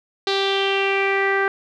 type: tone with low-pass filter sweep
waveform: sawtooth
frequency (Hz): 392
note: G4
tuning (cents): 0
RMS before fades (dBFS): -20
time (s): 0.27-1.48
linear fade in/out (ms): 2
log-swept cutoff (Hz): 4100 to 1700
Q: 5
effects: none